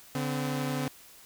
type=tone pair together; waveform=sawtooth; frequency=143.68 / 256 Hz; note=D3 / C4; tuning=-38 / -38 cents; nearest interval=minor seventh; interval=1000 cents; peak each=-28 dBFS; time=0.15-0.88 s; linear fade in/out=2 ms; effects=white hiss -53 dBFS RMS until 1.25 s